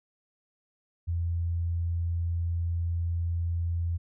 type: tone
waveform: sine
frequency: 85 Hz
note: F2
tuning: 46 cents flat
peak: -26 dBFS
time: 1.07-3.98 s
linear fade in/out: 20 ms
effects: none